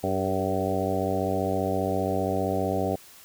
harmonic tone with a mistuned harmonic, 95.1 Hz, F#2, 48 cents sharp, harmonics 1 / 2 / 3 / 4 / 5 / 6 / 7 / 8, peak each -32 / -32 / -32 / -32 / -32 / -32 / -32 / -32 dBFS, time 0.03-2.96 s, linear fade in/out 10 ms, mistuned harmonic 4, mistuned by +42 cents, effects white hiss -50 dBFS RMS until 3.24 s

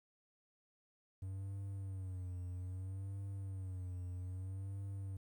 triangle tone with vibrato, 94 Hz, F#2, 28 cents sharp, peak -39 dBFS, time 1.22-5.17 s, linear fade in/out 5 ms, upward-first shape sine, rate 0.62 Hz, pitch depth 80 cents each way, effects 12-bit

